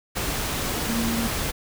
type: tone in noise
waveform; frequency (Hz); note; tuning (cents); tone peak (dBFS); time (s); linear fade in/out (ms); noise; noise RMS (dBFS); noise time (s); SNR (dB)
sine; 229.9; A#3; -24; -24; 0.88-1.28; 20; pink; -27; 0.15-1.52; 0
effects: none